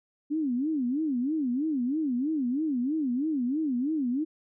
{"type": "tone with vibrato", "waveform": "sine", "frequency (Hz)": 277.2, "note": "C#4", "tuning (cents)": 0, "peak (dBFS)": -25, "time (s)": [0.3, 4.25], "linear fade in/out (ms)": 20, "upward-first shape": "sine", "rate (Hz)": 3.1, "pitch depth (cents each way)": 250, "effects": []}